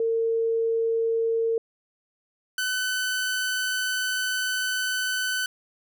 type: tone pair in turn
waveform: sine / sawtooth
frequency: 455 / 1508.9 Hz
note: A#4 / F#6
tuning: -42 / +34 cents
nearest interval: octave + major sixth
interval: 2076 cents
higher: second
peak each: -21 dBFS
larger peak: neither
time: 0-1.58 / 2.58-5.46 s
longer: second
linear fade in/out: 2 ms
effects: none